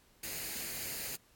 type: noise with comb filter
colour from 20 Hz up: white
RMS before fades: -40 dBFS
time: 0.23-1.16 s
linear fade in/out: 5 ms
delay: 0.44 ms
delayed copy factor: +0.5
effects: pink hiss -66 dBFS RMS until 1.35 s + AAC 64 kbps